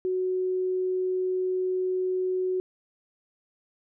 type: tone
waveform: sine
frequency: 370 Hz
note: F#4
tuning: in tune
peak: -24 dBFS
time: 0.05-2.6 s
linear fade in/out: 0 ms
effects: none